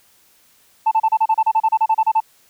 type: tone bursts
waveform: sine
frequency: 883 Hz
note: A5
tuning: 6 cents sharp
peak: -10 dBFS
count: 16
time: 0.86-2.204 s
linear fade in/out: 10 ms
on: 54 ms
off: 32 ms
effects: tanh soft clip ceiling -9 dBFS + white hiss -55 dBFS RMS until 2.49 s